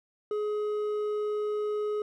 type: tone with hard clipping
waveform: sine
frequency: 420.7 Hz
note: G#4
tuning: 22 cents sharp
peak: -29 dBFS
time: 0.31-2.02 s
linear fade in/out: 2 ms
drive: 5 dB
effects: none